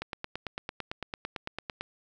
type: click train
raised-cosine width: 0.3 ms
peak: -18 dBFS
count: 17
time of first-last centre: 0.02-1.81 s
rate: 8.94 Hz
effects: none